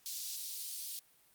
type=high-pass noise; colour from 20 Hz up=pink; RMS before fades=-42 dBFS; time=0.06-0.99 s; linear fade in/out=0 ms; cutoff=4100 Hz; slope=24 dB/octave; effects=white hiss -67 dBFS RMS until 1.34 s + Opus 48 kbps